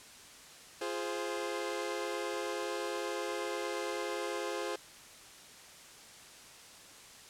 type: chord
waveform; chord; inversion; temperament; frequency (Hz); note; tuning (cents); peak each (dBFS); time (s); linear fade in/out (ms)
sawtooth; F minor; none; equal with one note detuned; 346 / 415.3 / 523.3; F4 / Ab4 / C5; -16 / 0 / 0; -36 / -35 / -35; 0.81-4.76; 5
effects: white hiss -53 dBFS RMS until 7.29 s + low-pass 9000 Hz 12 dB/octave